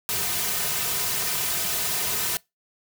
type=noise with comb filter; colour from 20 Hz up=white; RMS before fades=-26 dBFS; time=0.09-2.37 s; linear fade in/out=0 ms; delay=3.6 ms; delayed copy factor=-0.7; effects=noise-tail reverb RT60 0.2 s tail -23 dB re dry